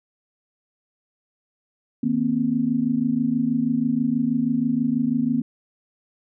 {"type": "tone cluster", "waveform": "sine", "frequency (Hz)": [156.7, 236.3, 262.5], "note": ["D#3", "A#3", "C4"], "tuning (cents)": [13, 24, 6], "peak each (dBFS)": [-30, -21, -23], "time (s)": [2.03, 5.42], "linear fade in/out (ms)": 5, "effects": []}